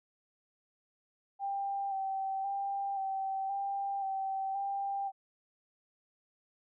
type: tone with vibrato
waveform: sine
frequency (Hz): 783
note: G5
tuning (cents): -2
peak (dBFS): -32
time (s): 1.39-5.12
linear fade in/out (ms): 50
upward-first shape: square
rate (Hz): 0.95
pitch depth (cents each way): 21
effects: none